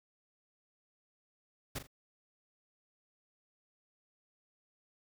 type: noise with echo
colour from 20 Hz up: pink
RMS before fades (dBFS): -38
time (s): 1.75-1.79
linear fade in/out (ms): 10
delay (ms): 41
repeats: 2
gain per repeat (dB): -10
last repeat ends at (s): 1.872
effects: none